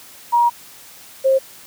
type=tone pair in turn; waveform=sine; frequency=950 / 533.2 Hz; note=A#5 / C5; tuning=+33 / +33 cents; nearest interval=minor seventh; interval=1000 cents; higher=first; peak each=-11 dBFS; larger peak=neither; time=0.32-0.5 / 1.24-1.39 s; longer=first; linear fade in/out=20 ms; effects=white hiss -42 dBFS RMS until 1.66 s + high-pass 60 Hz 12 dB/octave